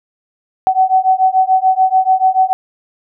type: beating tone pair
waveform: sine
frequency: 751 / 757.9 Hz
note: F#5 / F#5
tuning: +26 / +41 cents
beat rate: 6.9 Hz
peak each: -12 dBFS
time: 0.67-2.53 s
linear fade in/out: 0 ms
effects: none